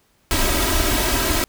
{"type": "noise with comb filter", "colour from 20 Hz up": "pink", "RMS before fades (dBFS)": -19, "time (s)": [0.31, 1.44], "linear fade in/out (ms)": 0, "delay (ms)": 3.1, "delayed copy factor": 0.8, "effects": ["pink hiss -61 dBFS RMS until 1.48 s"]}